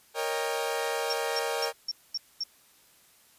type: chord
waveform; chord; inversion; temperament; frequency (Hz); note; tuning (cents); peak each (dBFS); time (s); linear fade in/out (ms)
sawtooth; Eb dominant seventh; second; equal with one note detuned; 466.2 / 554.4 / 622.3 / 795.4; Bb4 / Db5 / Eb5 / G5; 0 / 0 / 0 / +25; -28 / -31 / -32 / -31; 0.14-1.73; 50
type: tone bursts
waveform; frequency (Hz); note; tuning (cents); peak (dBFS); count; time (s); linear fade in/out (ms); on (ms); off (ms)
sine; 5490; F8; -31; -28; 6; 1.1-2.436; 2; 31; 230
effects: white hiss -60 dBFS RMS until 3.38 s + resampled to 32000 Hz